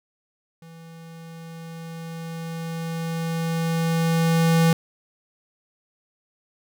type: tone with level ramp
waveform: square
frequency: 164.81 Hz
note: E3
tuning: in tune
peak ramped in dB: -43 to -15 dBFS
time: 0.62-4.73 s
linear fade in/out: 2 ms
effects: none

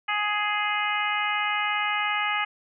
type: harmonic tone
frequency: 417.2 Hz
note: G#4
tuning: 8 cents sharp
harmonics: 2 / 3 / 4 / 5 / 6 / 7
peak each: -30 / -29 / -32 / -29 / -32 / -33 dBFS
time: 0.08-2.45 s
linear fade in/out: 10 ms
effects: none

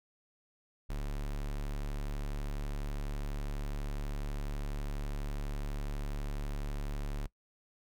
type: tone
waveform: square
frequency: 36.05 Hz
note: D1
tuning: 31 cents flat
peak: -35 dBFS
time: 0.89-7.27 s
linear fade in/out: 10 ms
effects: noise-tail reverb RT60 0.1 s tail -20 dB re dry

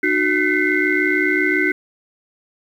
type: tone cluster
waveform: sine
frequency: 302.5 / 369.4 / 1517 / 2021 / 2127 Hz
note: D#4 / F#4 / F#6 / B6 / C7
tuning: -49 / -3 / +43 / +39 / +28 cents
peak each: -21 dBFS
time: 0.03-1.72 s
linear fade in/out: 5 ms
effects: tanh soft clip ceiling -4 dBFS + 8-bit

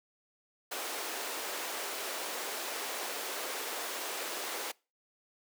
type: high-pass noise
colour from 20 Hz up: pink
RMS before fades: -38 dBFS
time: 0.71-4.72 s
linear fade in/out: 10 ms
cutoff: 380 Hz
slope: 24 dB/octave
effects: noise-tail reverb RT60 0.3 s tail -24 dB re dry

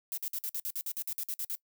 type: noise bursts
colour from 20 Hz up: violet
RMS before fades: -35 dBFS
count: 14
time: 0.12-1.552 s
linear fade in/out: 0 ms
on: 54 ms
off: 52 ms
effects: noise-tail reverb RT60 0.1 s tail -22 dB re dry

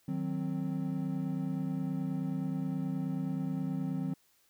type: chord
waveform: triangle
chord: C diminished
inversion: first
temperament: equal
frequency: 155.56 / 185 / 261.6 Hz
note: Eb3 / Gb3 / C4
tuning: 0 / 0 / 0 cents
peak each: -34 dBFS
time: 0.08-4.14 s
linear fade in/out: 5 ms
effects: white hiss -69 dBFS RMS until 4.49 s

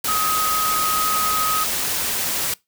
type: tone in noise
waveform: sine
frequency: 1261 Hz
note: D#6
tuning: 23 cents sharp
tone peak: -20 dBFS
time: 0.08-1.64 s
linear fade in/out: 5 ms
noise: white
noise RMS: -23 dBFS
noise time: 0.04-2.54 s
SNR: 0 dB
effects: noise-tail reverb RT60 0.2 s tail -23 dB re dry

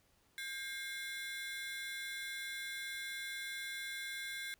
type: ring-modulated tone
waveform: 30% pulse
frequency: 1864.7 Hz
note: A#6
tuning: in tune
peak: -35 dBFS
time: 0.38-4.54 s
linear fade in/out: 0 ms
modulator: 268 Hz
effects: pink hiss -72 dBFS RMS until 4.59 s

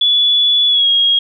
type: tone with pitch glide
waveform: sine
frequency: 3427 to 3278 Hz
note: A7 to G#7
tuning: -46 to -23 cents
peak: -9 dBFS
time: 0.01-1.19 s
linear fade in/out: 5 ms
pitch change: -77 cents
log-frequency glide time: 0.68-0.88 s
effects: none

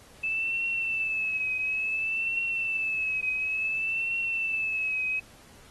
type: tone with vibrato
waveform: sine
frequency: 2623 Hz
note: E7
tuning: 9 cents flat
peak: -26 dBFS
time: 0.23-5.2 s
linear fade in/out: 10 ms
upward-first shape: triangle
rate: 0.57 Hz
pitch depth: 68 cents each way
effects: pink hiss -54 dBFS RMS until 5.7 s + AAC 32 kbps

